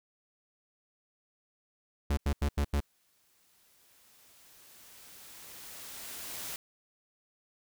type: tone bursts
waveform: 45% pulse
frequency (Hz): 71.7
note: D2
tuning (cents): -41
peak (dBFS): -26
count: 5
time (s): 2.1-2.804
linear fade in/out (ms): 5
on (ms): 72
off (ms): 86
type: noise with exponential growth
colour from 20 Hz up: white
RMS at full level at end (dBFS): -39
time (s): 2.19-6.56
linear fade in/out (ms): 1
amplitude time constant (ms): 950
effects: none